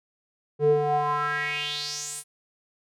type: tone with band-pass filter sweep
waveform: square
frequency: 147.3 Hz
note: D3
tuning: 6 cents sharp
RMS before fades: -26 dBFS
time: 0.59-2.24 s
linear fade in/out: 50 ms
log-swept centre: 360 to 10000 Hz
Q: 4.8
effects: none